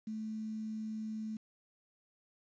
sine tone with quantisation, 217.9 Hz, A3, 17 cents flat, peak -37 dBFS, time 0.07-1.37 s, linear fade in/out 5 ms, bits 10, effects resampled to 16000 Hz

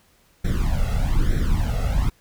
brown noise with flanger, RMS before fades -20 dBFS, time 0.44-2.1 s, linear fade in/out 10 ms, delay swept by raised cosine 0.52 to 1.52 ms, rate 1.1 Hz, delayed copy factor +0.9, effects pink hiss -59 dBFS RMS until 2.2 s

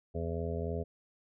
harmonic tone, 83.2 Hz, E2, 17 cents sharp, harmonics 1 / 2 / 3 / 5 / 6 / 7 / 8, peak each -36 / -40 / -43 / -39 / -42 / -45 / -44 dBFS, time 0.14-0.84 s, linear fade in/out 20 ms, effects none

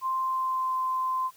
sine tone with pitch glide, 1046.5 to 1035.7 Hz, C6 to C6, 0 to -18 cents, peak -25 dBFS, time 0.01-1.31 s, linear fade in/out 50 ms, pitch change -18 cents, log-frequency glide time 0.2-0.75 s, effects white hiss -57 dBFS RMS until 1.36 s

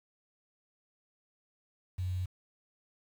sine tone with quantisation, 91.5 Hz, F#2, 19 cents flat, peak -31 dBFS, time 1.98-2.26 s, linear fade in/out 10 ms, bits 9, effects none

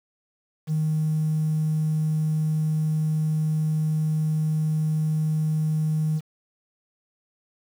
triangle tone, 155.56 Hz, D#3, in tune, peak -17 dBFS, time 0.67-6.21 s, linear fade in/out 50 ms, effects tanh soft clip ceiling -18 dBFS + 8-bit

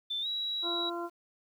sine tone with pitch glide, 3542 to 3885 Hz, A7 to B7, +11 to -29 cents, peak -31 dBFS, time 0.1-0.9 s, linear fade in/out 10 ms, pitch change +160 cents, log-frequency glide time 0.21-0.27 s
harmonic tone, 343.6 Hz, F4, 28 cents flat, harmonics 1 / 2 / 3 / 4, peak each -36 / -40 / -40 / -43 dBFS, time 0.62-1.1 s, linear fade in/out 50 ms
effects 10-bit

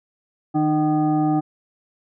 sine tone with frequency modulation, 304.6 Hz, D#4, 37 cents flat, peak -16 dBFS, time 0.54-1.41 s, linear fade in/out 20 ms, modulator 460 Hz, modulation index 0.94, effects none

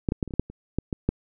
clicks, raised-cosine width 3 ms, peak -10 / -10 / -11 / -24 / -27 / -17 / -8 / -27 / -11 / -14 / -8 dBFS, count 11, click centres 0.088 / 0.121 / 0.228 / 0.277 / 0.308 / 0.338 / 0.396 / 0.5 / 0.786 / 0.928 / 1.09 s, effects none

